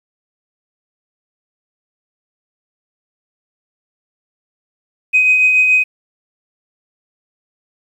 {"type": "tone with tremolo", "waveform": "sine", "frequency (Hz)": 2512, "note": "D#7", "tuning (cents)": 16, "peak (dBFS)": -6, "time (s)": [5.13, 5.84], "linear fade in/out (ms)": 20, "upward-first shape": "triangle", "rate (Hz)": 7, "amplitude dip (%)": 40, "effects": ["tanh soft clip ceiling -3 dBFS", "8-bit"]}